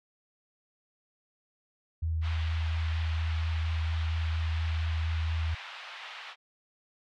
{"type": "tone with vibrato", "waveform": "sine", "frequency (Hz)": 80.8, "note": "E2", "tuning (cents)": -34, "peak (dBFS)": -27, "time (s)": [2.02, 5.55], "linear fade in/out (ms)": 10, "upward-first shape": "sine", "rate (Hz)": 4.3, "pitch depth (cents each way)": 13}
{"type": "band-pass noise", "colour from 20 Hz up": "white", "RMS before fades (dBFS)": -44, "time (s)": [2.21, 6.36], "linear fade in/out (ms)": 50, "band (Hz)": [740, 3400], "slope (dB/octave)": 24}
{"effects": []}